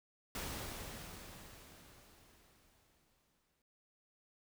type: noise with exponential decay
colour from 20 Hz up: pink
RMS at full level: -41 dBFS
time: 0.35-3.62 s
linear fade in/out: 2 ms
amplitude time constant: 710 ms
effects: none